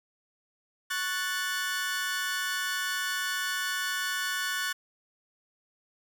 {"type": "chord", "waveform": "sawtooth", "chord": "F# minor", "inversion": "second", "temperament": "equal", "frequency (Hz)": [1108.7, 1480, 1760], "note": ["C#6", "F#6", "A6"], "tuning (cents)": [0, 0, 0], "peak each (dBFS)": [-34, -28, -30], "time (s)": [0.9, 4.73], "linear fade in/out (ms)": 10, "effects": []}